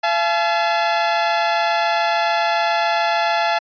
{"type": "tone pair together", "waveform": "sawtooth", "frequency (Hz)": [681, 858], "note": ["F5", "A5"], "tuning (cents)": [-44, -44], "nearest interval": "major third", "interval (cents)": 400, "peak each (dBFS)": -15, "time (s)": [0.03, 3.59], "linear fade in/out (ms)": 10, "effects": ["resampled to 11025 Hz"]}